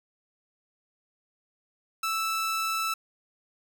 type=tone; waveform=sawtooth; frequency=1318.5 Hz; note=E6; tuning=in tune; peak=-23 dBFS; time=2.03-2.94 s; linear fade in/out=5 ms; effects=none